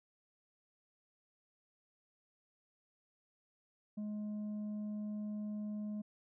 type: tone with tanh clipping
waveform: sine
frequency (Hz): 210.1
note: G#3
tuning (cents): +20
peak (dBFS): -39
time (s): 3.97-6.02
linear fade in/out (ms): 10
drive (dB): 4
effects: none